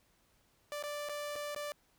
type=tone with dropouts; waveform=sawtooth; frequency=587.3 Hz; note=D5; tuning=in tune; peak=-34 dBFS; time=0.72-1.72 s; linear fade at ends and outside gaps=0 ms; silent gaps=0.826-0.837 / 1.088-1.094 / 1.356-1.361 / 1.547-1.562 s; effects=pink hiss -71 dBFS RMS until 1.98 s